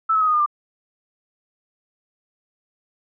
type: tone with pitch steps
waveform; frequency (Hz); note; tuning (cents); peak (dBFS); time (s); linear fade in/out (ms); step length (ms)
sine; 1315 / 1288.7 / 1262.9 / 1237.6 / 1212.8 / 1188.6; E6 / E6 / D#6 / D#6 / D#6 / D6; -5 / -40 / +25 / -10 / -45 / +20; -15; 0.09-0.462; 10; 62
effects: none